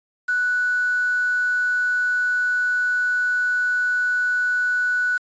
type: tone with quantisation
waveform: sine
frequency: 1480 Hz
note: F#6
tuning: in tune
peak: -18 dBFS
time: 0.28-5.18 s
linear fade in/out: 10 ms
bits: 6
effects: resampled to 16000 Hz